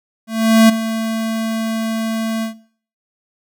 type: tone with ADSR envelope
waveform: square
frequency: 223.4 Hz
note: A3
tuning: 27 cents sharp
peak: -6 dBFS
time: 0.27-2.54 s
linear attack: 420 ms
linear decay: 12 ms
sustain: -13 dB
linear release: 110 ms
effects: noise-tail reverb RT60 0.5 s tail -18 dB re dry